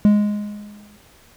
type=tone with exponential decay; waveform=triangle; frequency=207.7 Hz; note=G#3; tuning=in tune; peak=-6 dBFS; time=0.05-0.97 s; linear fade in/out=0 ms; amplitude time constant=200 ms; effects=pink hiss -51 dBFS RMS until 1.36 s